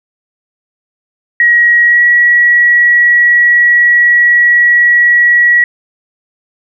sine tone with pitch glide, 1903 to 1924 Hz, A#6 to B6, +35 to -46 cents, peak -4 dBFS, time 1.4-5.64 s, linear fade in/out 2 ms, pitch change +19 cents, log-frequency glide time 1.85-2.02 s, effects none

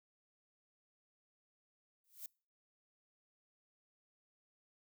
violet noise with exponential growth, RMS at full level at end -43 dBFS, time 2.04-2.26 s, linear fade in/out 2 ms, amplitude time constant 47 ms, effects noise-tail reverb RT60 0.4 s tail -26 dB re dry

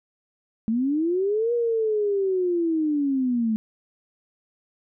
sine linear two-way sweep, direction up then down, 214.5 to 480.2 to 214.5 Hz, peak -20 dBFS, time 0.68-3.56 s, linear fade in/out 0 ms, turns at 1.53 s, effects none

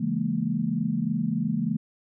sine chord, A# half-diminished seventh, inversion first, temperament just, 139.85 / 167.82 / 209.8 / 233.1 Hz, C#3 / E3 / G#3 / A#3, +16 / +31 / +18 / 0 cents, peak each -33 / -29 / -28 / -28 dBFS, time 0-1.77 s, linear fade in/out 10 ms, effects none

